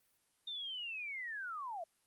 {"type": "linear sweep", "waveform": "sine", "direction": "down", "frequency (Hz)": [3650, 633], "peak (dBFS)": -40, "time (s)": [0.47, 1.84], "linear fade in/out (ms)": 5, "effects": ["white hiss -75 dBFS RMS until 2.06 s", "Opus 32 kbps"]}